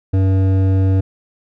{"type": "tone with hard clipping", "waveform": "sine", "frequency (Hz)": 95.4, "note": "G2", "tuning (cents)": -47, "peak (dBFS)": -13, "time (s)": [0.13, 1.01], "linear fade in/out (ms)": 10, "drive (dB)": 11, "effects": []}